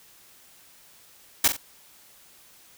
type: noise with echo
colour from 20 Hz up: white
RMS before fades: -18 dBFS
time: 1.44-1.48 s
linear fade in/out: 5 ms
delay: 44 ms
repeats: 2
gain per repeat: -9 dB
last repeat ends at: 1.568 s
effects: white hiss -54 dBFS RMS until 2.77 s